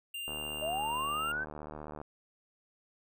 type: tone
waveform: square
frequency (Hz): 2794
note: F7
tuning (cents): 0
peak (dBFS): -38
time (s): 0.14-1.32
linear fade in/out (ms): 5
type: click train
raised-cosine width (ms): 1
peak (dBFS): -29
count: 132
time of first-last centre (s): 0.28-2.015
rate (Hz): 75.5
type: linear sweep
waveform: sine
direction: up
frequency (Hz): 589 to 1568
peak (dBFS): -32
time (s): 0.61-1.45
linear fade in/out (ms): 20
effects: none